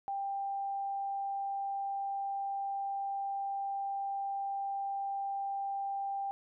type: tone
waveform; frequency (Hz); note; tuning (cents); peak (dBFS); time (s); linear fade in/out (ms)
sine; 791; G5; +15; -33; 0.08-6.31; 0
effects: none